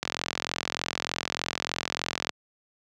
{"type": "click train", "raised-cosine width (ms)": 0.2, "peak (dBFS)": -9, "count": 99, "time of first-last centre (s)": [0.03, 2.293], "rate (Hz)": 43.3, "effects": ["high-pass 100 Hz 12 dB/octave"]}